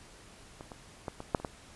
clicks, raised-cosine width 1 ms, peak -29 / -29 / -21 / -26 / -11 / -29 / -20 dBFS, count 7, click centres 0.609 / 0.718 / 1.082 / 1.204 / 1.348 / 1.4 / 1.448 s, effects pink hiss -54 dBFS RMS until 1.75 s + resampled to 24000 Hz

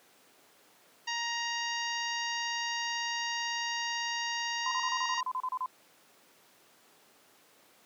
harmonic tone, 938 Hz, A#5, 11 cents sharp, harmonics 1 / 2 / 3 / 4 / 5 / 6 / 7, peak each -37 / -36 / -38 / -44 / -41 / -43 / -46 dBFS, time 1.07-5.21 s, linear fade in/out 10 ms
sine tone bursts, 1020 Hz, C6, 44 cents flat, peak -30 dBFS, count 12, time 4.66-5.66 s, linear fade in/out 2 ms, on 54 ms, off 32 ms
effects pink hiss -61 dBFS RMS until 7.85 s + high-pass 300 Hz 12 dB/octave

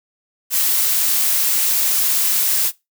blue noise, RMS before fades -17 dBFS, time 0.5-2.72 s, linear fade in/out 50 ms, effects noise-tail reverb RT60 0.2 s tail -20 dB re dry

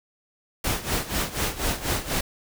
pink noise with tremolo, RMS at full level -24 dBFS, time 0.64-2.21 s, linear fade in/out 5 ms, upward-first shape sine, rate 4.1 Hz, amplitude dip 80%, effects none

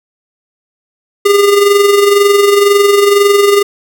square tone with amplitude modulation, 404.6 Hz, G#4, 45 cents flat, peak -4 dBFS, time 1.25-3.63 s, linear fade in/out 10 ms, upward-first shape sine, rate 22 Hz, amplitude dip 50%, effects none

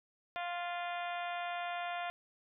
harmonic tone with a mistuned harmonic, 350 Hz, F4, 4 cents sharp, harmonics 2 / 3 / 4 / 5 / 6 / 7 / 8 / 9 / 10, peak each -38 / -46 / -45 / -48 / -49 / -48 / -53 / -55 / -53 dBFS, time 0.36-2.1 s, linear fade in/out 0 ms, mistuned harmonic 6, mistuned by -23 cents, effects none

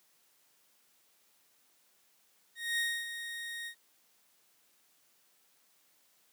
30% pulse tone with ADSR envelope, 1864.7 Hz, A#6, in tune, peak -26 dBFS, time 2.55-3.75 s, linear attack 230 ms, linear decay 270 ms, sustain -10 dB, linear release 82 ms, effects white hiss -69 dBFS RMS until 6.32 s + high-pass 150 Hz 12 dB/octave

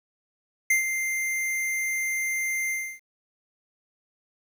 square tone with ADSR envelope, 2093 Hz, C7, in tune, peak -18 dBFS, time 0.7-3 s, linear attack 6 ms, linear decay 120 ms, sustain -8 dB, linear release 290 ms, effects 10-bit

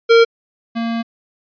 square tone pair in turn, 460.9 / 230.4 Hz, A#4 / A#3, -20 / -20 cents, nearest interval octave, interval 1200 cents, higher first, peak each -7 / -19 dBFS, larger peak first, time 0.09-0.25 / 0.75-1.03 s, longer second, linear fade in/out 20 ms, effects resampled to 11025 Hz

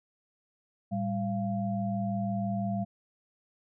sine tone cluster, 112.1 / 198.1 / 688 Hz, A2 / G3 / F5, +33 / +18 / -26 cents, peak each -35 / -30 / -35 dBFS, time 0.91-2.85 s, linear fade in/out 20 ms, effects none

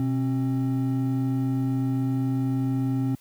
triangle tone pair together, 126.43 / 266.9 Hz, B2 / C4, +41 / +35 cents, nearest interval octave + minor second, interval 1294 cents, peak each -23 dBFS, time 0-3.15 s, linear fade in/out 0 ms, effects white hiss -58 dBFS RMS until 3.2 s + high-pass 60 Hz 12 dB/octave

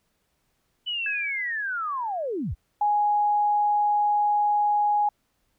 sine linear sweep, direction down, 3000 to 35.83 Hz, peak -26 dBFS, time 0.86-2.55 s, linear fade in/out 20 ms
sine tone with exponential decay, 1657 Hz, G#6, 4 cents flat, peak -27 dBFS, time 1.06-2.26 s, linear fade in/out 2 ms, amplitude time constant 260 ms
sine tone, 830.6 Hz, G#5, in tune, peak -19 dBFS, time 2.81-5.09 s, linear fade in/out 5 ms
effects pink hiss -72 dBFS RMS until 5.58 s

